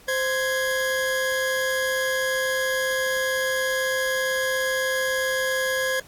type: tone pair together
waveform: 40% pulse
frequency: 521.1 / 1661.2 Hz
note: C5 / G#6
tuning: -7 / 0 cents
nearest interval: octave + minor sixth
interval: 2007 cents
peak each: -24 dBFS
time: 0.08-6 s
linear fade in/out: 5 ms
effects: pink hiss -51 dBFS RMS until 6.07 s + AAC 64 kbps